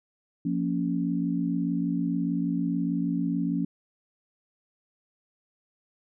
sine chord, Bb minor, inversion second, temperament just, 174.81 / 233.1 / 279.7 Hz, F3 / Bb3 / Db4, +2 / 0 / +16 cents, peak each -28 / -31 / -28 dBFS, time 0.45-3.65 s, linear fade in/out 5 ms, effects none

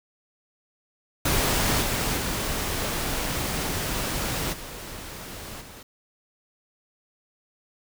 pink noise with level steps, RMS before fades -23 / -26 / -28 / -38 / -44 dBFS, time 1.25-5.83 s, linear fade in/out 5 ms, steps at 1.81 / 2.16 / 4.52 / 5.6 s, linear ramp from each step 20 ms, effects none

